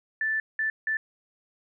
sine tone bursts at uneven times, 1760 Hz, A6, in tune, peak -24 dBFS, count 3, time 0.21-0.4 / 0.59-0.7 / 0.87-0.97 s, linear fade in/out 2 ms, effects none

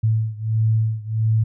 sine beating tone pair, 110 / 111.5 Hz, A2 / A2, 0 / +23 cents, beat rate 1.5 Hz, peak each -19 / -21 dBFS, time 0.03-1.44 s, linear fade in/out 10 ms, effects none

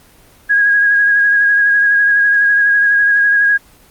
sine tone with vibrato, 1646 Hz, G#6, 16 cents flat, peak -8 dBFS, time 0.49-3.58 s, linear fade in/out 20 ms, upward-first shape sine, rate 12 Hz, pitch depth 24 cents each way, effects pink hiss -46 dBFS RMS until 3.9 s + Opus 24 kbps

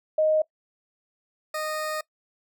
sine / 20% pulse tone pair in turn, 622.3 / 618 Hz, D#5 / D#5, 0 / -12 cents, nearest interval unison, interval 12 cents, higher first, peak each -18 / -23 dBFS, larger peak first, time 0.18-0.42 / 1.54-2.01 s, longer second, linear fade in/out 5 ms, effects noise-tail reverb RT60 0.1 s tail -22 dB re dry

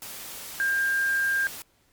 sine tone in noise, 1600 Hz, G6, 35 cents sharp, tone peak -22 dBFS, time 0.6-1.47 s, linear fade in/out 0 ms, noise white, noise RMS -39 dBFS, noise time 0.02-1.62 s, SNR +14 dB, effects pink hiss -65 dBFS RMS until 1.92 s + Opus 48 kbps

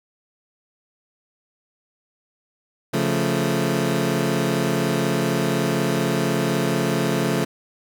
20% pulse chord, Db augmented, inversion none, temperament equal, 138.59 / 174.61 / 220 Hz, Db3 / F3 / A3, 0 / 0 / 0 cents, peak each -19 dBFS, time 2.93-7.45 s, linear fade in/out 10 ms, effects none

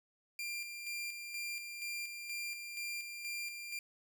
sawtooth tone with tremolo, 2384 Hz, D7, 25 cents sharp, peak -35 dBFS, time 0.39-3.79 s, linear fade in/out 2 ms, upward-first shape square, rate 2.1 Hz, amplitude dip 45%, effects none

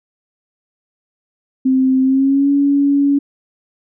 sine tone with pitch glide, 261.6 to 282 Hz, C4 to C#4, 0 to +30 cents, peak -10 dBFS, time 1.65-3.19 s, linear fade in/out 10 ms, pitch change +130 cents, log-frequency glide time 2.02-2.5 s, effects none

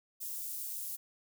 white high-pass noise, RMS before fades -40 dBFS, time 0.2-0.97 s, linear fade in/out 20 ms, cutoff 9200 Hz, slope 12 dB/octave, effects none

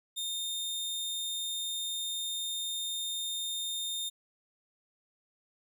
sawtooth tone, 3644 Hz, A#7, 40 cents flat, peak -30 dBFS, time 0.16-4.1 s, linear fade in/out 20 ms, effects none

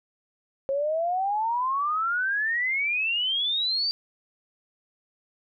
sine exponential sweep, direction up, 537 to 4701 Hz, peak -23 dBFS, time 0.69-3.91 s, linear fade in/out 0 ms, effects none

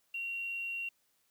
sine tone with quantisation, 2749 Hz, F7, 28 cents flat, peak -35 dBFS, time 0.14-0.89 s, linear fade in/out 5 ms, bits 10, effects white hiss -74 dBFS RMS until 1.3 s

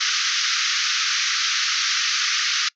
white band-pass noise, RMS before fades -22 dBFS, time 0-2.69 s, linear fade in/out 10 ms, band 1200 to 6300 Hz, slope 96 dB/octave, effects noise-tail reverb RT60 0.1 s tail -24 dB re dry

